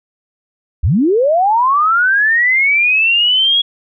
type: linear sweep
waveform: sine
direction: up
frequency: 51.8 to 3343 Hz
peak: -9 dBFS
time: 0.83-3.62 s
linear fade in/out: 10 ms
effects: none